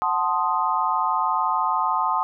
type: chord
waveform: sine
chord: F# diminished seventh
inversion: none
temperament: equal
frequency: 740 / 880 / 1046.5 / 1244.5 Hz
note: F#5 / A5 / C6 / Eb6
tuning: 0 / 0 / 0 / 0 cents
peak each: -28 / -24 / -24 / -25 dBFS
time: 0.02-2.23 s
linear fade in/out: 0 ms
effects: none